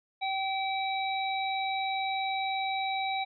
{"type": "harmonic tone", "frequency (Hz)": 771, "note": "G5", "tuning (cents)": -29, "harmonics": [1, 3, 5], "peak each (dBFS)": [-30, -35, -37], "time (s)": [0.21, 3.25], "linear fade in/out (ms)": 20, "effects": []}